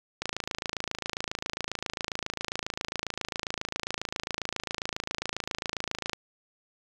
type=click train; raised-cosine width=0.2 ms; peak=-13 dBFS; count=163; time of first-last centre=0.22-6.132 s; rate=27.4 Hz; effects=8-bit